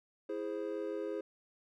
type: chord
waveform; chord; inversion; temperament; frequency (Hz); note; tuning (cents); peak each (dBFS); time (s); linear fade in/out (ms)
triangle; E augmented; none; equal; 329.6 / 415.3 / 523.3; E4 / G#4 / B#4; 0 / 0 / 0; -39 / -37 / -39; 0.29-1.21; 5
effects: none